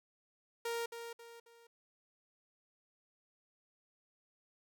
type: tone with echo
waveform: sawtooth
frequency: 466.2 Hz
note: A#4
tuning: in tune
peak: -32 dBFS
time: 0.65-0.86 s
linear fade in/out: 5 ms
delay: 270 ms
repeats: 3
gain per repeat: -8 dB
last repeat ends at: 1.67 s
effects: none